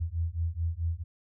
sine beating tone pair, 81.2 / 85.8 Hz, E2 / F2, -26 / -30 cents, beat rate 4.6 Hz, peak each -31 dBFS, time 0-1.04 s, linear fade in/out 20 ms, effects none

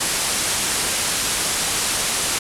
white low-pass noise, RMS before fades -22 dBFS, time 0-2.39 s, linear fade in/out 10 ms, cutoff 11000 Hz, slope 48 dB/octave, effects none

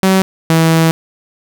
sawtooth tone pair in turn, 190 / 162.8 Hz, F#3 / E3, +46 / -21 cents, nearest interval minor third, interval 267 cents, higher first, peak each -4 dBFS, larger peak neither, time 0.03-0.22 / 0.5-0.91 s, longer second, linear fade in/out 0 ms, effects none

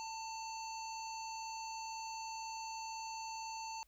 harmonic tone with a mistuned harmonic, 893 Hz, A5, 25 cents sharp, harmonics 1 / 3 / 5 / 7 / 8, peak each -43 / -52 / -51 / -53 / -58 dBFS, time 0-3.83 s, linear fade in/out 0 ms, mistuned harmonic 8, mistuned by -15 cents, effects added 50 Hz sine -70 dBFS peak until 3.87 s + white hiss -75 dBFS RMS until 3.87 s

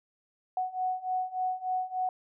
sine beating tone pair, 739 / 742.4 Hz, F#5 / F#5, -2 / +6 cents, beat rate 3.4 Hz, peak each -33 / -31 dBFS, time 0.57-2.09 s, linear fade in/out 2 ms, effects none

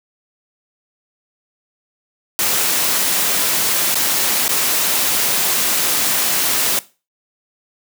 white noise with dropouts, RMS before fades -17 dBFS, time 2.39-6.79 s, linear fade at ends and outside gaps 0 ms, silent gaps 3.945-3.955 / 4.48-4.492 s, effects noise-tail reverb RT60 0.3 s tail -18 dB re dry + high-pass 150 Hz 12 dB/octave

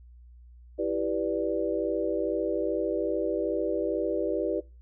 sine chord, E minor seventh, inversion none, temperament equal, 329.6 / 392 / 493.9 / 587.3 Hz, E4 / G4 / B4 / D5, 0 / 0 / 0 / 0 cents, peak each -31 dBFS, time 0.78-4.61 s, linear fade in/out 20 ms, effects noise-tail reverb RT60 0.3 s tail -23 dB re dry + added 60 Hz sine -48 dBFS peak until 4.81 s

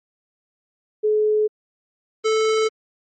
sine / square tone pair in turn, 426.7 / 438.2 Hz, G#4 / A4, +47 / -7 cents, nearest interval unison, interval 46 cents, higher second, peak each -15 / -17 dBFS, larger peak first, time 1.03-1.48 / 2.24-2.69 s, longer neither, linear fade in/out 20 ms, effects MP3 32 kbps

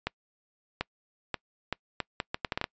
accelerating click train, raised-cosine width 0.3 ms, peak -13 dBFS, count 12, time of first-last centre 0.07-2.642 s, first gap 740 ms, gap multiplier 0.72, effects noise-tail reverb RT60 0.1 s tail -26 dB re dry + resampled to 16000 Hz

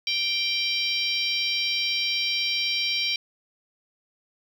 harmonic tone with a mistuned harmonic, 784 Hz, G5, in tune, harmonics 3 / 4 / 5 / 6 / 7, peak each -28 / -29 / -30 / -31 / -31 dBFS, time 0.07-3.16 s, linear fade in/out 2 ms, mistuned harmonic 7, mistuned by +24 cents, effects 8-bit

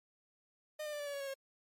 45% pulse tone with pitch steps, 610 / 599.9 / 589.9 / 580.1 / 570.5 / 561 / 551.7 / 542.5 Hz, D#5 / D5 / D5 / D5 / C#5 / C#5 / C#5 / C#5, -34 / +37 / +8 / -21 / +50 / +21 / -8 / -37 cents, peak -39 dBFS, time 0.79-1.342 s, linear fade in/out 10 ms, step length 69 ms, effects MP3 64 kbps

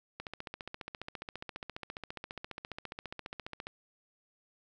click train, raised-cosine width 0.3 ms, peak -24 dBFS, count 52, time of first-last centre 0.2-3.669 s, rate 14.7 Hz, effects none

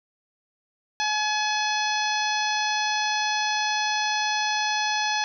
harmonic tone, 849 Hz, G#5, 38 cents sharp, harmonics 1 / 2 / 3 / 4 / 5 / 6 / 7, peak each -26 / -29 / -31 / -32 / -33 / -34 / -34 dBFS, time 1-5.24 s, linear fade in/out 0 ms, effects none

